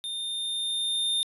square tone with level ramp, 3628 Hz, A#7, 48 cents flat, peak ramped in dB -32 to -24 dBFS, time 0.04-1.23 s, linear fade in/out 0 ms, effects resampled to 32000 Hz

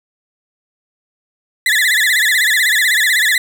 35% pulse tone with vibrato, 1864.7 Hz, A#6, in tune, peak -9 dBFS, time 1.66-3.38 s, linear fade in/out 2 ms, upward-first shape sine, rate 16 Hz, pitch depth 170 cents each way, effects none

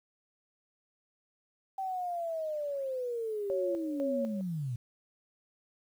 sine linear sweep, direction down, 776 to 114.1 Hz, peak -32 dBFS, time 1.78-4.76 s, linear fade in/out 5 ms
sine tone with tremolo, 554.4 Hz, C#5, in tune, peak -30 dBFS, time 3.5-4.41 s, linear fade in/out 0 ms, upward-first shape square, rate 2 Hz, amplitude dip 75%
effects 10-bit

